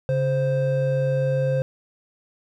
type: tone pair together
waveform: triangle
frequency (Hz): 138.59 / 523.2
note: C#3 / C5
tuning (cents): 0 / 0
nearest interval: octave + major seventh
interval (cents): 2300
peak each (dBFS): -20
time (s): 0.09-1.62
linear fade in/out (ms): 0
effects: none